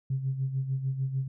sine tone with tremolo, 133.5 Hz, C3, 35 cents sharp, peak -24 dBFS, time 0.1-1.28 s, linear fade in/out 5 ms, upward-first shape sine, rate 6.7 Hz, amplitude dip 65%, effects tanh soft clip ceiling -20 dBFS

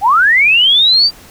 sine linear sweep, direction up, 740 to 4745 Hz, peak -6 dBFS, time 0.01-1.11 s, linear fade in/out 50 ms, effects pink hiss -39 dBFS RMS until 1.3 s

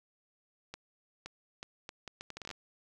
accelerating click train, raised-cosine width 0.2 ms, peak -25 dBFS, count 14, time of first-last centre 0.74-2.512 s, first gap 520 ms, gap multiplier 0.71, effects none

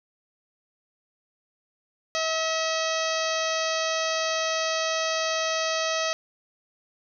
harmonic tone with a mistuned harmonic, 643 Hz, E5, 43 cents flat, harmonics 1 / 2 / 3 / 4 / 5 / 6 / 7 / 8 / 9 / 10, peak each -28 / -31 / -33 / -34 / -35 / -36 / -36 / -37 / -38 / -38 dBFS, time 2.15-6.13 s, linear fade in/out 0 ms, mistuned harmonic 10, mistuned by -45 cents, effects none

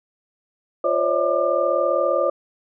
sine tone cluster, 350.5 / 528 / 568 / 643 / 1196 Hz, F4 / C5 / C#5 / E5 / D6, +6 / +16 / +42 / -43 / +31 cents, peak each -28 / -22 / -21 / -25 / -25 dBFS, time 0.84-2.3 s, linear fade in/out 5 ms, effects none

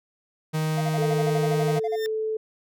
45% pulse tone, 156.3 Hz, D#3, 8 cents sharp, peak -23 dBFS, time 0.53-1.8 s, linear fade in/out 20 ms
triangle tone bursts, 694 Hz, F5, 11 cents flat, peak -25 dBFS, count 15, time 0.77-1.962 s, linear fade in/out 10 ms, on 44 ms, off 38 ms
sine tone with pitch glide, 442.8 to 437 Hz, A4 to A4, +11 to -12 cents, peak -24 dBFS, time 0.98-2.37 s, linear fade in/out 5 ms, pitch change -23 cents, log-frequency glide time 1.78-1.88 s
20% pulse tone with exponential growth, 1800 Hz, A6, 39 cents sharp, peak -25 dBFS, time 1.77-2.06 s, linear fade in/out 0 ms, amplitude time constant 61 ms
effects none

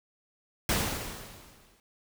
pink noise with exponential decay, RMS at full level -25 dBFS, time 0.69-1.8 s, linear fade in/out 1 ms, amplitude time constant 240 ms, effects none

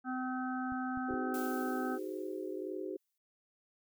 harmonic tone, 256.2 Hz, C4, 36 cents flat, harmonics 1 / 3 / 5 / 6, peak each -36 / -41 / -43 / -44 dBFS, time 0.04-1.99 s, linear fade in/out 50 ms
clicks, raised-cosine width 5 ms, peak -38 dBFS, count 4, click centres 0.722 / 0.974 / 1.109 / 1.139 s
sine chord, Ab dominant seventh, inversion second, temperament just, 311.5 / 373.8 / 415.3 / 519.1 Hz, Eb4 / Gb4 / Ab4 / C5, +2 / +18 / 0 / -14 cents, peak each -43 / -40 / -44 / -46 dBFS, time 1.08-2.97 s, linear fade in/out 10 ms
blue noise with exponential decay, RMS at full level -46 dBFS, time 1.34-3.18 s, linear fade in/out 2 ms, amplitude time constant 400 ms
effects none

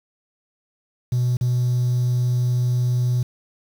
triangle tone with dropouts, 123.47 Hz, B2, in tune, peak -14 dBFS, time 1.12-3.23 s, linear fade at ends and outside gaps 5 ms, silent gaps 1.37-1.41 s, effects tanh soft clip ceiling -13 dBFS + 7-bit

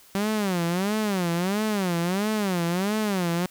sawtooth tone with vibrato, 191.4 Hz, G3, 41 cents flat, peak -19 dBFS, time 0.15-3.46 s, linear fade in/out 0 ms, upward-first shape sine, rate 1.5 Hz, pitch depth 220 cents each way, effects white hiss -53 dBFS RMS until 3.5 s

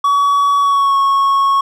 triangle tone with pitch glide, 1132 to 1101 Hz, C#6 to C#6, +36 to -12 cents, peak -8 dBFS, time 0.04-1.61 s, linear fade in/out 5 ms, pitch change -48 cents, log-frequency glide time 0.59-0.97 s, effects none

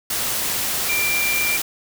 sine tone in noise, 2367 Hz, D7, 13 cents sharp, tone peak -20 dBFS, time 0.89-1.57 s, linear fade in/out 5 ms, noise white, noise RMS -23 dBFS, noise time 0.1-1.62 s, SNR 0 dB, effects none

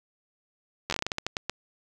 slowing click train, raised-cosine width 0.2 ms, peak -11 dBFS, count 13, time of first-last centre 0.9-1.496 s, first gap 11 ms, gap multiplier 1.25, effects none

